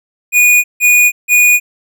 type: tone bursts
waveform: square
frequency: 2457 Hz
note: D#7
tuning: 22 cents flat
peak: -6 dBFS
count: 3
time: 0.32-1.6 s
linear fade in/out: 50 ms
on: 320 ms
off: 160 ms
effects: none